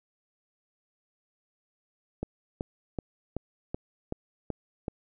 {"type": "click train", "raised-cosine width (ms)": 2, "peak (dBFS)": -18, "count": 8, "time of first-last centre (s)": [2.23, 4.882], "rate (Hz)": 2.64, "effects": []}